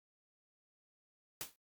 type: noise with exponential decay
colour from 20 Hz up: white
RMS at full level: -38 dBFS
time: 1.41-1.56 s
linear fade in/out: 1 ms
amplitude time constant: 31 ms
effects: Opus 48 kbps